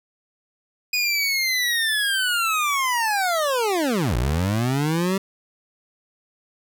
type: linear two-way sweep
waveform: 25% pulse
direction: down then up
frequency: 2489 to 54.4 to 196.5 Hz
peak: -16 dBFS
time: 0.93-5.18 s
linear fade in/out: 5 ms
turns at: 4.16 s
effects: none